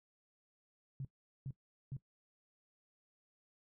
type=tone bursts; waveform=sine; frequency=135.3 Hz; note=C#3; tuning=42 cents flat; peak=-39 dBFS; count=3; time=1-1.967 s; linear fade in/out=2 ms; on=49 ms; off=410 ms; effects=noise-tail reverb RT60 0.1 s tail -18 dB re dry